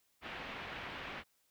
white low-pass noise, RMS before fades -45 dBFS, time 0.21-1.24 s, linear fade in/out 50 ms, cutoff 2800 Hz, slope 24 dB/octave, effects white hiss -75 dBFS RMS until 1.5 s

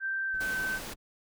sine tone with pitch glide, 1566 to 1539.1 Hz, G6 to G6, -2 to -32 cents, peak -29 dBFS, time 0-0.8 s, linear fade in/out 50 ms, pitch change -30 cents, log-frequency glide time 0.28-0.37 s
brown noise with tremolo, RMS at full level -47 dBFS, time 0.33-0.96 s, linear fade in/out 20 ms, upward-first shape sine, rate 12 Hz, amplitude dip 40%
pink high-pass noise, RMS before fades -41 dBFS, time 0.4-0.94 s, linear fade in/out 10 ms, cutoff 160 Hz, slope 24 dB/octave
effects none

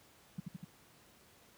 sine tone with echo, 174.61 Hz, F3, in tune, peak -35 dBFS, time 0.38-0.4 s, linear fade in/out 5 ms, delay 82 ms, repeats 3, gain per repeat -2 dB, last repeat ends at 0.646 s, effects pink hiss -63 dBFS RMS until 1.57 s + high-pass 80 Hz 12 dB/octave

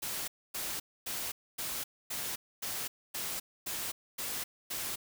white noise bursts, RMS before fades -37 dBFS, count 10, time 0.02-4.96 s, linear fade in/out 10 ms, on 260 ms, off 260 ms, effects none

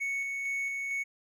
triangle tone with tremolo, 2217 Hz, C#7, in tune, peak -28 dBFS, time 0-1.04 s, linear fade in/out 20 ms, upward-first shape square, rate 2.2 Hz, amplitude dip 25%, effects none

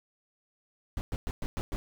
brown noise bursts, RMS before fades -32 dBFS, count 6, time 0.97-1.76 s, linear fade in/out 0 ms, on 40 ms, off 110 ms, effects none

